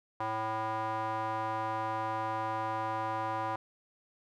square tone with band-pass filter, 110 Hz, A2, in tune, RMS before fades -34 dBFS, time 0.2-3.56 s, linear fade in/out 5 ms, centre 940 Hz, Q 3.2, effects none

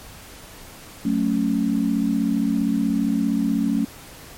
sine chord, F# minor, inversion none, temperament just, 185 / 222 / 277.5 Hz, F#3 / A3 / C#4, 0 / +16 / +2 cents, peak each -25 / -21 / -22 dBFS, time 1.05-3.85 s, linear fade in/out 5 ms, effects pink hiss -42 dBFS RMS until 4.37 s + MP3 64 kbps

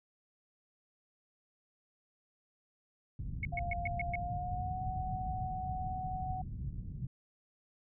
white low-pass noise, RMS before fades -40 dBFS, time 3.19-7.07 s, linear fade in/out 5 ms, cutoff 150 Hz, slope 24 dB/octave
sine tone bursts, 2198 Hz, C#7, 15 cents flat, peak -33 dBFS, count 6, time 3.43-4.156 s, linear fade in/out 2 ms, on 21 ms, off 120 ms
sine tone with pitch glide, 698.5 to 744.3 Hz, F5 to F#5, 0 to +10 cents, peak -37 dBFS, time 3.52-6.42 s, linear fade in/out 10 ms, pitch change +110 cents, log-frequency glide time 4.12-4.82 s
effects none

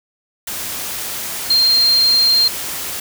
sine tone in noise, 4191 Hz, C8, 2 cents sharp, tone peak -10 dBFS, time 1.5-2.48 s, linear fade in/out 5 ms, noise white, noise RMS -25 dBFS, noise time 0.47-3 s, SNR +12 dB, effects none

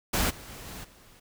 pink noise with level steps, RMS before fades -26 / -45 / -43 / -41 / -55 dBFS, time 0.13-1.2 s, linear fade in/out 10 ms, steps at 0.29 / 0.47 / 0.66 / 0.83 s, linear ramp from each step 20 ms, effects none

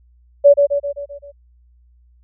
sine tone with echo, 570 Hz, C#5, 48 cents sharp, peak -4 dBFS, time 0.44-0.54 s, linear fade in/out 20 ms, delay 130 ms, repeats 6, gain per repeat -5 dB, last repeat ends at 1.32 s, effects added 60 Hz sine -49 dBFS peak until 2.23 s

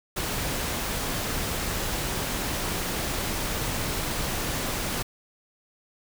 pink noise, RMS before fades -29 dBFS, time 0.16-5.03 s, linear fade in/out 10 ms, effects none

